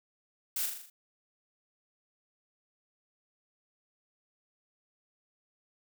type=noise with echo; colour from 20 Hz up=blue; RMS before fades=-33 dBFS; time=0.56-0.66 s; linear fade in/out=5 ms; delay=40 ms; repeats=6; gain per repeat=-4 dB; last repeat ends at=0.9 s; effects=none